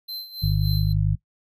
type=tone with tremolo; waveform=square; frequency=4095 Hz; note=C8; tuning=38 cents flat; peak=-30 dBFS; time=0.08-0.93 s; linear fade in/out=10 ms; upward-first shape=sine; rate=3.5 Hz; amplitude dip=75%
type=harmonic tone; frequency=50.9 Hz; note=G#1; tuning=34 cents flat; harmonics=1 / 2 / 3; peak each=-24 / -22 / -23 dBFS; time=0.42-1.16 s; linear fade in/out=20 ms
effects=noise-tail reverb RT60 0.1 s tail -19 dB re dry